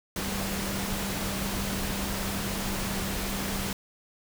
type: tone in noise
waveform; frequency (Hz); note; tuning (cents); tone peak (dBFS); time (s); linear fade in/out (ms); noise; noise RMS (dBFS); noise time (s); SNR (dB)
sine; 196; G3; 0; -34; 0.16-3.73; 2; pink; -32; 0.16-3.73; -5
effects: none